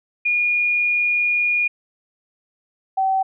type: tone pair in turn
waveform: sine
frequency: 2435 / 767 Hz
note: D#7 / G5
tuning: -38 / -38 cents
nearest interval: octave + minor sixth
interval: 2000 cents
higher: first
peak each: -16 dBFS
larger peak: neither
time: 0.25-1.68 / 2.97-3.23 s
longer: first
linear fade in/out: 10 ms
effects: none